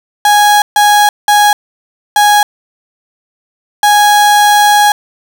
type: tone bursts at uneven times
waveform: 35% pulse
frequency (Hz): 829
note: G#5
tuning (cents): -3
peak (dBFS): -3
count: 5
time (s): 0.25-0.62 / 0.76-1.09 / 1.28-1.53 / 2.16-2.43 / 3.83-4.92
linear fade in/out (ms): 2
effects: none